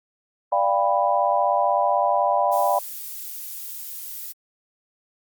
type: chord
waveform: sine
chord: G dominant seventh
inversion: second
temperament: equal with one note detuned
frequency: 587.3 / 698.5 / 794.5 / 987.8 Hz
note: D5 / F5 / G5 / B5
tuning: 0 / 0 / +23 / 0 cents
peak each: -23 dBFS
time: 0.52-2.79 s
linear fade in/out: 5 ms
type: noise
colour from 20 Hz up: violet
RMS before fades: -34 dBFS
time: 2.51-4.33 s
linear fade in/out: 20 ms
effects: Opus 48 kbps